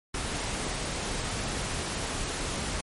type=noise; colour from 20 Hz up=pink; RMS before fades=-32 dBFS; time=0.14-2.81 s; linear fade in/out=5 ms; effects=MP3 48 kbps